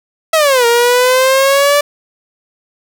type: exponential two-way sweep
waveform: sawtooth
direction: down then up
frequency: 659 to 466.2 to 584 Hz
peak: -4 dBFS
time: 0.33-1.81 s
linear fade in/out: 5 ms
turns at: 0.66 s
effects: none